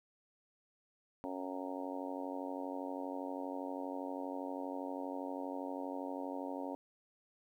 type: harmonic tone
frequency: 92.5 Hz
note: F#2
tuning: in tune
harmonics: 3 / 4 / 5 / 6 / 7 / 8 / 9 / 10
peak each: -42 / -51 / -49 / -46 / -49 / -49 / -52 / -48 dBFS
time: 1.24-6.75 s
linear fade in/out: 0 ms
effects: 12-bit